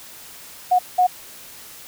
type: tone bursts at uneven times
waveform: sine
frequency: 728 Hz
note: F#5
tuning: 28 cents flat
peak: -12 dBFS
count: 2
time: 0.71-0.79 / 0.98-1.07 s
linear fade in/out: 10 ms
effects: white hiss -41 dBFS RMS until 1.87 s